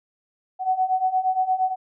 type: beating tone pair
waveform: sine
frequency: 743 / 751.6 Hz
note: F#5 / F#5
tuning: +7 / +27 cents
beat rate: 8.6 Hz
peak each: -24 / -21 dBFS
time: 0.59-1.76 s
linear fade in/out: 50 ms
effects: none